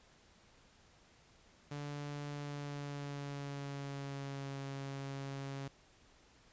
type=tone with pitch glide; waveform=sawtooth; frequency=145 to 137.5 Hz; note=D3 to C#3; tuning=-22 to -14 cents; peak=-37 dBFS; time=1.71-5.68 s; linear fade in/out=5 ms; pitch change=-92 cents; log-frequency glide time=2.34-4.6 s; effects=pink hiss -65 dBFS RMS until 6.52 s + resampled to 16000 Hz